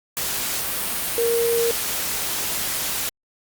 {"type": "tone in noise", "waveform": "sine", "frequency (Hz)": 466.2, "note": "A#4", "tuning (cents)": 0, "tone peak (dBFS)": -18, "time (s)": [1.18, 1.71], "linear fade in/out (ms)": 0, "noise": "white", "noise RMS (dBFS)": -25, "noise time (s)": [0.17, 3.09], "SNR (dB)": 4, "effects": ["Opus 48 kbps"]}